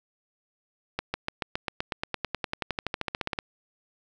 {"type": "accelerating click train", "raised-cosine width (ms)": 0.3, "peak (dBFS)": -12, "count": 26, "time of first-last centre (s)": [0.99, 3.389], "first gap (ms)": 150, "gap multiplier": 0.96, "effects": []}